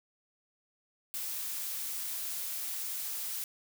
blue noise, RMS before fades -37 dBFS, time 1.14-3.44 s, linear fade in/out 0 ms, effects none

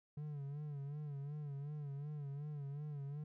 triangle tone with vibrato, 144.7 Hz, D3, 25 cents flat, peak -40 dBFS, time 0.17-3.24 s, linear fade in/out 5 ms, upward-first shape sine, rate 2.7 Hz, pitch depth 76 cents each way, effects none

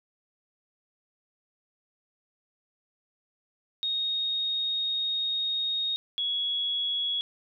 sine tone pair in turn, 3729 / 3351 Hz, A#7 / G#7, 0 / +15 cents, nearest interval major second, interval 185 cents, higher first, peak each -26 dBFS, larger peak neither, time 3.83-5.96 / 6.18-7.21 s, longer first, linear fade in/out 0 ms, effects none

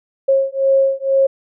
sine beating tone pair, 540 / 542.1 Hz, C#5 / C#5, -45 / -39 cents, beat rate 2.1 Hz, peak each -15 dBFS, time 0.28-1.27 s, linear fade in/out 10 ms, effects none

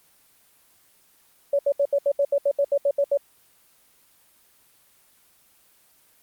sine tone bursts, 565 Hz, C#5, 33 cents sharp, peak -17 dBFS, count 13, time 1.53-3.174 s, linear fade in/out 5 ms, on 60 ms, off 72 ms, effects white hiss -59 dBFS RMS until 6.22 s + Opus 24 kbps

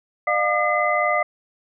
sine tone cluster, 603 / 707 / 1209 / 2039 Hz, D5 / F5 / D6 / C7, +46 / +21 / +50 / -45 cents, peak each -23 dBFS, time 0.27-1.23 s, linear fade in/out 5 ms, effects none

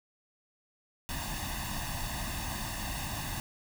pink noise with comb filter, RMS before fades -36 dBFS, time 1.09-3.4 s, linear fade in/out 0 ms, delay 1.1 ms, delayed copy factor +0.85, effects none

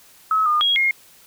sine tone with pitch steps, 1286 / 1217 / 3296 / 2141 Hz, E6 / D#6 / G#7 / C7, -43 / -39 / -14 / +39 cents, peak -15 dBFS, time 0.31-0.91 s, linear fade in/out 2 ms, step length 150 ms, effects white hiss -50 dBFS RMS until 1.26 s

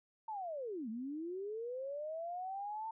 sine linear two-way sweep, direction down then up, 904 to 212.1 to 904 Hz, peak -39 dBFS, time 0.28-2.91 s, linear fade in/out 5 ms, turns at 0.89 s, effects none

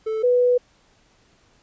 triangle / sine tone pair in turn, 439.1 / 492.9 Hz, A4 / B4, -4 / -3 cents, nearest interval major second, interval 201 cents, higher second, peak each -20 / -14 dBFS, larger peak second, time 0.06-0.23 / 0.23-0.58 s, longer second, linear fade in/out 10 ms, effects pink hiss -59 dBFS RMS until 1.62 s + resampled to 16000 Hz

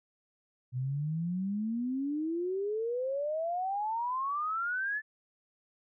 sine exponential sweep, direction up, 122.8 to 1760 Hz, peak -30 dBFS, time 0.72-5.02 s, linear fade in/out 50 ms, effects none

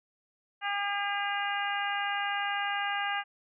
harmonic tone, 404 Hz, G#4, 48 cents flat, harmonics 2 / 3 / 4 / 5 / 6 / 7, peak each -33 / -37 / -34 / -38 / -41 / -38 dBFS, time 0.61-3.24 s, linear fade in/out 50 ms, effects none

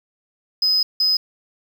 sine tone bursts at uneven times, 5040 Hz, D#8, 21 cents sharp, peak -13 dBFS, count 2, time 0.62-0.83 / 1-1.17 s, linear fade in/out 5 ms, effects tanh soft clip ceiling -12 dBFS + 7-bit

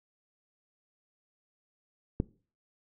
click, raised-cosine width 3 ms, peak -14 dBFS, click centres 2.201 s, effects noise-tail reverb RT60 0.4 s tail -21 dB re dry

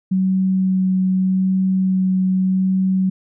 sine tone with vibrato, 187.8 Hz, F#3, 26 cents sharp, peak -14 dBFS, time 0.11-3.1 s, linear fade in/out 10 ms, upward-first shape sine, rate 0.83 Hz, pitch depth 9 cents each way, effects none

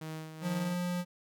sawtooth tone with tremolo, 157.9 Hz, D#3, 26 cents sharp, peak -34 dBFS, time 0.01-0.75 s, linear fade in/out 5 ms, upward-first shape sine, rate 2.3 Hz, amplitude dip 55%
square tone, 177.6 Hz, F3, 29 cents sharp, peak -32 dBFS, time 0.41-1.05 s, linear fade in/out 50 ms
effects none

